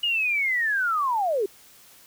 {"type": "linear sweep", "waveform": "sine", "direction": "down", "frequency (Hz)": [2900, 370], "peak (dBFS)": -21, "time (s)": [0.03, 1.46], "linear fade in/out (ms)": 5, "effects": ["white hiss -52 dBFS RMS until 2.06 s"]}